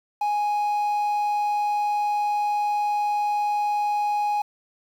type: tone with quantisation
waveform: triangle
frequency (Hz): 830.6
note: G#5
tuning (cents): 0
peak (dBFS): -19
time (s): 0.21-4.42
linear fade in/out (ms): 5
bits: 8
effects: none